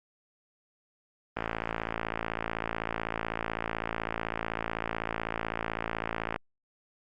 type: click train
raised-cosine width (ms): 0.5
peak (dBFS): -15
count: 280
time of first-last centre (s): 1.37-6.361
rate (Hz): 55.9
effects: Opus 32 kbps